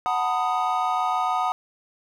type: chord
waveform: triangle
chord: B dominant seventh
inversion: second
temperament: equal with one note detuned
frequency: 740 / 901.1 / 987.8 / 1244.5 Hz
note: F#5 / A5 / B5 / D#6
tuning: 0 / +41 / 0 / 0 cents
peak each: -23 / -27 / -28 / -24 dBFS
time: 0.06-1.52 s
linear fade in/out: 0 ms
effects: none